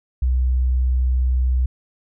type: tone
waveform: sine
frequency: 63.2 Hz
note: B1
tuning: 41 cents sharp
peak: -15 dBFS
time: 0.22-1.66 s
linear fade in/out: 5 ms
effects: none

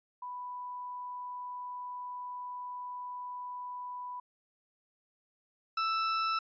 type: tone pair in turn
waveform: sine / 40% pulse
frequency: 990 / 1321.5 Hz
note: B5 / E6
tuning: +4 / +4 cents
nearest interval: perfect fourth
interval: 500 cents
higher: second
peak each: -38 / -28 dBFS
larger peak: second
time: 0.22-4.2 / 5.77-6.39 s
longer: first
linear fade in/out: 5 ms
effects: resampled to 16000 Hz

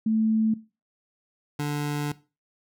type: tone pair in turn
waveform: sine / 25% pulse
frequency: 220 / 146.72 Hz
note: A3 / D3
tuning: 0 / -1 cents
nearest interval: perfect fifth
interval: 701 cents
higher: first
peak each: -20 / -22 dBFS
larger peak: first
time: 0.06-0.54 / 1.59-2.12 s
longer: second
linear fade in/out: 5 ms
effects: noise-tail reverb RT60 0.3 s tail -18 dB re dry

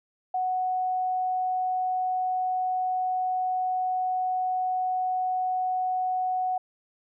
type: tone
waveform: sine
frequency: 740 Hz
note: F#5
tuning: in tune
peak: -24 dBFS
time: 0.34-6.58 s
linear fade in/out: 5 ms
effects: none

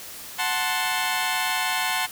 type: chord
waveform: 15% pulse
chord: F# diminished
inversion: none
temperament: equal with one note detuned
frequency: 740 / 880 / 1050.7 Hz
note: F#5 / A5 / C6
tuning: 0 / 0 / +7 cents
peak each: -21 dBFS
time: 0.38-2.07 s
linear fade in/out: 20 ms
effects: white hiss -39 dBFS RMS until 2.11 s

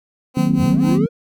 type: tone with tremolo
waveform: 15% pulse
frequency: 256.6 Hz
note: C4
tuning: 34 cents flat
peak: -17 dBFS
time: 0.34-1 s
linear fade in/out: 50 ms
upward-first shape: sine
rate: 4 Hz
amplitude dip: 90%
type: chord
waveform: sine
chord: C half-diminished seventh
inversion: first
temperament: equal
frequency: 155.56 / 185 / 233.1 / 261.6 Hz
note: Eb3 / Gb3 / Bb3 / C4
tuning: 0 / 0 / 0 / 0 cents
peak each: -19 dBFS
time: 0.37-1.06 s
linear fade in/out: 2 ms
type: low-pass noise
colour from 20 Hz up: white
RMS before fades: -33 dBFS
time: 0.44-1.01 s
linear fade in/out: 20 ms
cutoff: 430 Hz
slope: 96 dB/octave
type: linear sweep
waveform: triangle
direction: up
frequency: 49 to 486.2 Hz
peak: -18 dBFS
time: 0.57-1.09 s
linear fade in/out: 50 ms
effects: none

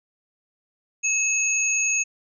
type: tone pair together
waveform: sine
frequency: 2587 / 6610 Hz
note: E7 / G#8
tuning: -33 / -9 cents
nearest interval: octave + major third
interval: 1624 cents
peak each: -23 / -22 dBFS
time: 1.03-2.04 s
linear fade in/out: 20 ms
effects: none

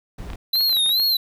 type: noise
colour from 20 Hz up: brown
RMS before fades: -33 dBFS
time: 0.18-0.36 s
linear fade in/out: 5 ms
type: clicks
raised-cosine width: 0.3 ms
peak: -21 dBFS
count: 10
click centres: 0.302 / 0.333 / 0.555 / 0.608 / 0.695 / 0.728 / 0.768 / 0.862 / 0.893 / 0.999 s
type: tone with vibrato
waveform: square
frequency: 3982 Hz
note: B7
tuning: 14 cents sharp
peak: -17 dBFS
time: 0.53-1.17 s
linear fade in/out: 5 ms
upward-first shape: sine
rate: 2.4 Hz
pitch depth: 140 cents each way
effects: none

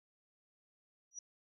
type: tone with exponential growth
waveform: sine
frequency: 5820 Hz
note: F#8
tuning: 29 cents flat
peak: -39 dBFS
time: 1.11-1.19 s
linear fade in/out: 5 ms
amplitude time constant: 17 ms
effects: none

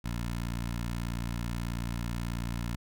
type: tone with notch filter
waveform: 15% pulse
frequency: 58.4 Hz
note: A#1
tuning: 4 cents sharp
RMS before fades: -34 dBFS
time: 0.04-2.76 s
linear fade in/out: 10 ms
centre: 520 Hz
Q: 1.2
effects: none

